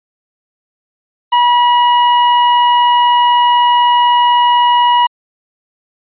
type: tone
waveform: 45% pulse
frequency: 968 Hz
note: B5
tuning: 35 cents flat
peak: -7 dBFS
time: 1.32-5.07 s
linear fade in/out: 10 ms
effects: resampled to 8000 Hz